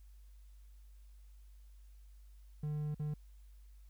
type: tone with dropouts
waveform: triangle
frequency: 150 Hz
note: D3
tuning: 37 cents sharp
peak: -33 dBFS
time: 2.63-3.14 s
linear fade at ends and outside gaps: 5 ms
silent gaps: 2.946-2.995 s
effects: added 50 Hz sine -54 dBFS peak until 3.89 s + white hiss -75 dBFS RMS until 3.89 s